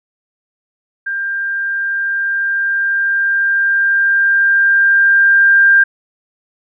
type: tone with level ramp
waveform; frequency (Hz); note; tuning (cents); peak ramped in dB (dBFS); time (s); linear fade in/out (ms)
sine; 1593; G6; +27; -17 to -5; 1.06-5.84; 10
effects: none